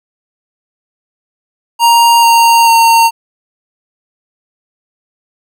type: tone with pitch steps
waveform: square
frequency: 935 / 925.9 / 916.8 Hz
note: A#5 / A#5 / A#5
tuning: +5 / -12 / -29 cents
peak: -5 dBFS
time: 1.79-3.11 s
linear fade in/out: 50 ms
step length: 440 ms
effects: none